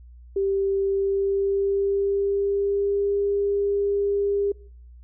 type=tone with pitch glide; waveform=sine; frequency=392 to 402.6 Hz; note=G4 to G4; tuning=0 to +46 cents; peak=-20 dBFS; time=0.36-4.52 s; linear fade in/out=5 ms; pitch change=+46 cents; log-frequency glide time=0.85-3.17 s; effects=noise-tail reverb RT60 0.6 s tail -24 dB re dry + added 60 Hz sine -43 dBFS peak until 5.03 s